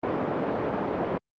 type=band-pass noise; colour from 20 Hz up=white; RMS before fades=-28 dBFS; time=0.03-1.18 s; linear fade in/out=5 ms; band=150 to 640 Hz; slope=12 dB/octave; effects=low-pass 3000 Hz 12 dB/octave + Opus 24 kbps